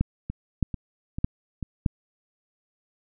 two click trains, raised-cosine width 5 ms, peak -9 / -18 dBFS, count 4 / 4, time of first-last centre 0.01-1.862 / 0.3-1.627 s, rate 1.62 / 2.26 Hz, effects none

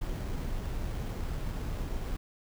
brown noise with sample-and-hold, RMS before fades -34 dBFS, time 0.01-2.17 s, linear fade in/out 10 ms, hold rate 6300 Hz, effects none

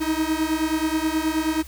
45% pulse beating tone pair, 311.1 / 320.5 Hz, D#4 / E4, 0 / -49 cents, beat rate 9.4 Hz, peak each -24 dBFS, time 0-1.63 s, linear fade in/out 20 ms, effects added 65 Hz sine -39 dBFS peak until 1.67 s + white hiss -47 dBFS RMS until 1.67 s

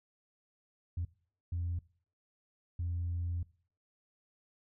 sine tone bursts at uneven times, 86.4 Hz, F2, 18 cents flat, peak -31 dBFS, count 3, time 0.97-1.05 / 1.52-1.79 / 2.79-3.43 s, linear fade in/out 5 ms, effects noise-tail reverb RT60 0.5 s tail -22 dB re dry + tanh soft clip ceiling -29 dBFS

